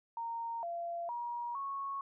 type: tone with pitch steps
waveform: sine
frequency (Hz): 925 / 685 / 953 / 1103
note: A#5 / F5 / A#5 / C#6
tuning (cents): -14 / -34 / +38 / -9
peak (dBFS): -36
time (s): 0.17-2.01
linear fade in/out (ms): 2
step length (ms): 460
effects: none